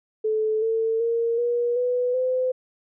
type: tone with pitch steps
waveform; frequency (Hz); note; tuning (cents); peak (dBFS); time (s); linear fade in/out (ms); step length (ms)
sine; 434.5 / 448.8 / 463.5 / 478.8 / 494.5 / 510.8; A4 / A4 / A#4 / A#4 / B4 / C5; -22 / +34 / -10 / +46 / +2 / -42; -20; 0.24-2.52; 10; 380
effects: none